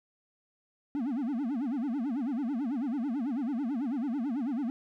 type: tone with vibrato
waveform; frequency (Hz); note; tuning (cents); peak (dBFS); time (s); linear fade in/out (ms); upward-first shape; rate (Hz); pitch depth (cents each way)
triangle; 257.7; C4; -26; -27; 0.95-4.7; 0; sine; 9.1; 260
effects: none